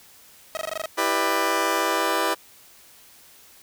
sawtooth tone bursts, 637 Hz, D#5, 41 cents sharp, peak -22 dBFS, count 8, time 0.55-0.858 s, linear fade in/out 0 ms, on 21 ms, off 20 ms
15% pulse chord, E minor seventh, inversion none, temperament just, 329.6 / 395.6 / 494.4 / 593.3 Hz, E4 / G4 / B4 / D5, 0 / +16 / +2 / +18 cents, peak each -21 dBFS, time 0.97-2.35 s, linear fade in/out 20 ms
effects white hiss -51 dBFS RMS until 3.62 s

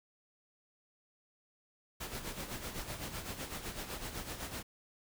pink noise with tremolo, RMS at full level -40 dBFS, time 2-4.63 s, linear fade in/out 10 ms, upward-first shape sine, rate 7.9 Hz, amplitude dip 60%, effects none

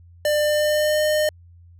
square tone with pitch glide, 597 to 609.2 Hz, D5 to D#5, +28 to -37 cents, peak -18 dBFS, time 0.25-1.29 s, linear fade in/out 2 ms, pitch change +35 cents, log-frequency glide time 0.41-1.02 s, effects added 86 Hz sine -45 dBFS peak until 1.79 s

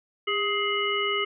harmonic tone with a mistuned harmonic, 419.8 Hz, G#4, 19 cents sharp, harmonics 1 / 3 / 5 / 7, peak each -29 / -29 / -29 / -29 dBFS, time 0.27-1.25 s, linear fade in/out 10 ms, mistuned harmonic 1, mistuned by -60 cents, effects none

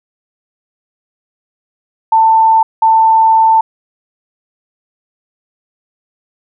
sine tone bursts at uneven times, 891 Hz, A5, 22 cents sharp, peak -5 dBFS, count 2, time 2.12-2.63 / 2.82-3.61 s, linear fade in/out 5 ms, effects none

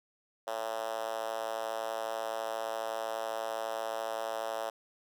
5% pulse tone with high-pass filter, 111.9 Hz, A2, 30 cents sharp, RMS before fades -36 dBFS, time 0.47-4.7 s, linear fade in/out 5 ms, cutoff 600 Hz, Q 3.5, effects none

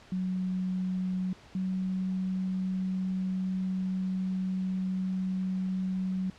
sine tone pair in turn, 185 / 187.04 Hz, F#3 / F#3, 0 / +19 cents, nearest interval unison, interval 19 cents, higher second, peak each -28 dBFS, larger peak neither, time 0.12-1.33 / 1.55-6.3 s, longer second, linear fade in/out 2 ms, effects pink hiss -54 dBFS RMS until 6.38 s + low-pass 5000 Hz 12 dB/octave

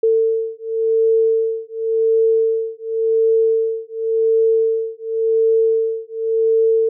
sine beating tone pair, 448.2 / 449.11 Hz, A4 / A4, +32 / +35 cents, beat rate 0.91 Hz, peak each -17 dBFS, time 0.03-6.89 s, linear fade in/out 5 ms, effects none

